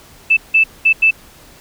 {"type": "tone bursts at uneven times", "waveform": "sine", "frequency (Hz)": 2637, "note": "E7", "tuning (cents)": 0, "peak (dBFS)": -7, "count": 4, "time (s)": [[0.3, 0.37], [0.54, 0.64], [0.85, 0.93], [1.02, 1.11]], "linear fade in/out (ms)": 10, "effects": ["pink hiss -43 dBFS RMS until 1.6 s"]}